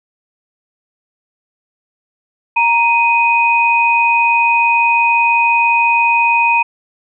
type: tone pair together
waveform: sine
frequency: 934.5 / 2497 Hz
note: A#5 / D#7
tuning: +4 / +6 cents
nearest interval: octave + perfect fourth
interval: 1702 cents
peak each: -12 dBFS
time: 2.56-6.63 s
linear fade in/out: 10 ms
effects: none